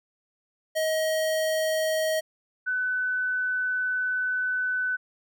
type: tone pair in turn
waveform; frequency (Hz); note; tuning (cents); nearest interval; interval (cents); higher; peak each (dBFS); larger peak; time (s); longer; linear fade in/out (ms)
square / sine; 632 / 1503.2; D#5 / F#6; +27 / +27; octave + minor third; 1500; second; -24 / -24; neither; 0.75-2.21 / 2.66-4.97; second; 20
effects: none

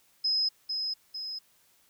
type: tone with echo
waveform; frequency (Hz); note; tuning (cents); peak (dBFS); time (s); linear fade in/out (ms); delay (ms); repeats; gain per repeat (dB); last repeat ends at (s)
sine; 5090; D#8; +39; -24; 0.24-0.49; 10; 450; 2; -5; 1.39
effects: white hiss -65 dBFS RMS until 1.89 s

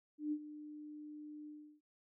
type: tone with ADSR envelope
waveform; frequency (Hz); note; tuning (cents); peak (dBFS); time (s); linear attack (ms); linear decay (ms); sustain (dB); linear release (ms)
sine; 300; D4; +37; -33; 0.18-1.81; 140; 63; -14; 340
effects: none

